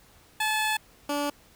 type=tone pair in turn; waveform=15% pulse; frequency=864 / 289.2 Hz; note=A5 / D4; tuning=-32 / -27 cents; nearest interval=octave + perfect fifth; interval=1895 cents; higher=first; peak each=-18 / -20 dBFS; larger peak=first; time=0.4-0.77 / 1.09-1.3 s; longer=first; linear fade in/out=5 ms; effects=pink hiss -57 dBFS RMS until 1.55 s